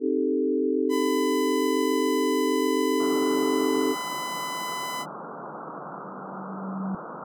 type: chord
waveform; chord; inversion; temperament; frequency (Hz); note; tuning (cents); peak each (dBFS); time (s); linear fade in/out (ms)
sine; A half-diminished seventh; first; equal with one note detuned; 264.2 / 311.1 / 392 / 440; C4 / Eb4 / G4 / A4; +17 / 0 / 0 / 0; -27; 0-3.96; 50
type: tone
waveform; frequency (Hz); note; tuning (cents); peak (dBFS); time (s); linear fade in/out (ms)
sawtooth; 1004; B5; +28; -26; 0.89-5.06; 50
type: band-pass noise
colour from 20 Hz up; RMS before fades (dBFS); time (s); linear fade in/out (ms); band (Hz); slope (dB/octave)
white; -38; 3-7.24; 5; 140 to 1400; 96
type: tone with exponential growth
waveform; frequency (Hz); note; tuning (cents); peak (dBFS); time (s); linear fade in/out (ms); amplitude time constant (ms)
sine; 191.7; G3; -38; -25; 5.24-6.95; 2; 370
effects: none